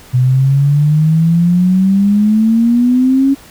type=exponential sweep; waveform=sine; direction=up; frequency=124.3 to 277.2 Hz; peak=-7 dBFS; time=0.13-3.35 s; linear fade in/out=20 ms; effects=pink hiss -39 dBFS RMS until 3.5 s